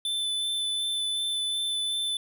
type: tone with vibrato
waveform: square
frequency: 3520 Hz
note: A7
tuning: in tune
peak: -27 dBFS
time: 0.05-2.17 s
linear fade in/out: 2 ms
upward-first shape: sine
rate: 2.7 Hz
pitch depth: 11 cents each way
effects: 11-bit